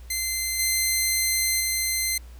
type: tone with level steps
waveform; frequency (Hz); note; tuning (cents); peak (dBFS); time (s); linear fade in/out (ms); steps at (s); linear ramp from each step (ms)
10% pulse; 2071; C7; -18; -16 / -12 / -14; 0.1-2.18; 5; 0.59 / 1.6; 5
effects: added 60 Hz sine -40 dBFS peak until 2.39 s + pink hiss -55 dBFS RMS until 2.39 s